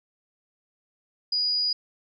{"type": "tone", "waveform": "sine", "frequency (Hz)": 4905, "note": "D#8", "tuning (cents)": -26, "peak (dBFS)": -22, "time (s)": [1.32, 1.73], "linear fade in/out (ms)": 5, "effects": []}